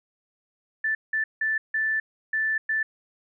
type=tone bursts at uneven times; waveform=sine; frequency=1760 Hz; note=A6; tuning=in tune; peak=-22 dBFS; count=6; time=0.84-0.95 / 1.13-1.24 / 1.41-1.58 / 1.74-2 / 2.33-2.58 / 2.69-2.83 s; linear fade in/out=5 ms; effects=none